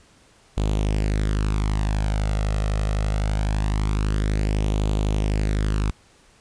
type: tone with flanger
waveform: sawtooth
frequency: 51.91 Hz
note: G#1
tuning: in tune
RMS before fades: -22 dBFS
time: 0.57-5.91 s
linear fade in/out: 5 ms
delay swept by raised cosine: 0.28 to 1.58 ms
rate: 0.23 Hz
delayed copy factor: +0.6
effects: pink hiss -55 dBFS RMS until 6.4 s + resampled to 22050 Hz